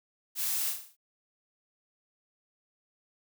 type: noise with echo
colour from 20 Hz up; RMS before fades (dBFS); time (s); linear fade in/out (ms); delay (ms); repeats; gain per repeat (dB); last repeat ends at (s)
blue; -32; 0.35-0.74; 50; 38; 6; -5; 0.968
effects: none